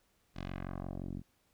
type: tone with low-pass filter sweep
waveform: 10% pulse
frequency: 45.79 Hz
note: F#1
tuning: 17 cents flat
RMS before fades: -41 dBFS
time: 0.34-1.23 s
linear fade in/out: 50 ms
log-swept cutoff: 5000 to 220 Hz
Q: 1.3
effects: pink hiss -73 dBFS RMS until 1.53 s